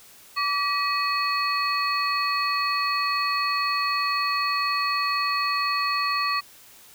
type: tone cluster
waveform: sine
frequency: 1152 / 1928 / 2534 / 4376 Hz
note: D6 / B6 / D#7 / C#8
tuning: -34 / -42 / +31 / -23 cents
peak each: -24 / -31 / -30 / -29 dBFS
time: 0.36-6.41 s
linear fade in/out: 20 ms
effects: white hiss -50 dBFS RMS until 6.94 s